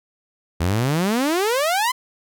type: exponential sweep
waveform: sawtooth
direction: up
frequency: 79.5 to 1048 Hz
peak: -14 dBFS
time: 0.6-1.92 s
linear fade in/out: 10 ms
effects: none